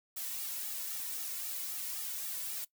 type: noise with flanger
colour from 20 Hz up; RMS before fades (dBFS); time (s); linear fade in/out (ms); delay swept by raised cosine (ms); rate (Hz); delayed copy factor
blue; -39; 0.16-2.65; 10; 1.9 to 2.53; 3.8; -0.95
effects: noise-tail reverb RT60 0.1 s tail -19 dB re dry